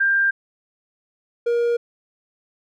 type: tone pair in turn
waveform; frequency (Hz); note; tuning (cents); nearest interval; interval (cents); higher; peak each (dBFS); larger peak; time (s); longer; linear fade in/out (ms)
sine / triangle; 1591 / 473; G6 / A#4; +25 / +25; octave + major sixth; 2100; first; -15; neither; 0-0.31 / 1.46-1.77; neither; 10
effects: none